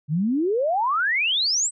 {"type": "exponential sweep", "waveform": "sine", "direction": "up", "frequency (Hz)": [140, 8320], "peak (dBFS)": -19, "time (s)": [0.08, 1.71], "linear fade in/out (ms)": 50, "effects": []}